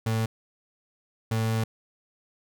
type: tone bursts at uneven times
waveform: 35% pulse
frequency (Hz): 111.9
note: A2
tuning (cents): +30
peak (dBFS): -22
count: 2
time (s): 0.06-0.26 / 1.31-1.64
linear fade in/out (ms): 5
effects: none